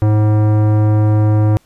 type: tone with tanh clipping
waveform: sine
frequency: 106.5 Hz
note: G#2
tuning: 44 cents sharp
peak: -11 dBFS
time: 0.02-1.57 s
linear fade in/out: 0 ms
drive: 17 dB
effects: pink hiss -54 dBFS RMS until 1.65 s + resampled to 32000 Hz